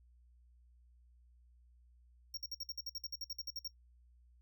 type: tone bursts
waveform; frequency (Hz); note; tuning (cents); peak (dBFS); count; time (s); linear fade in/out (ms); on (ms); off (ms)
square; 5560; F8; -9; -40; 16; 2.34-3.679; 5; 34; 53
effects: noise-tail reverb RT60 0.1 s tail -18 dB re dry + added 60 Hz sine -62 dBFS peak until 4.41 s